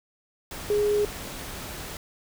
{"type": "tone in noise", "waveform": "sine", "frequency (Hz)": 415.3, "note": "G#4", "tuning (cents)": 0, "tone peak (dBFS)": -20, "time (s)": [0.7, 1.05], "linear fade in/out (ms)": 2, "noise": "pink", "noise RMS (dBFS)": -37, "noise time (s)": [0.51, 1.97], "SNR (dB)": 14, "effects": []}